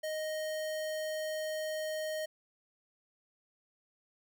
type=tone; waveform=square; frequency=622.3 Hz; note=D#5; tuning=in tune; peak=-35 dBFS; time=0.03-2.26 s; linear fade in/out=10 ms; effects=none